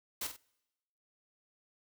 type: noise with echo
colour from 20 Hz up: white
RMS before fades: -37 dBFS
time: 0.21-0.27 s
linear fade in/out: 5 ms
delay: 48 ms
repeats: 2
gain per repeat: -8 dB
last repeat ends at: 0.366 s
effects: noise-tail reverb RT60 1.0 s tail -26 dB re dry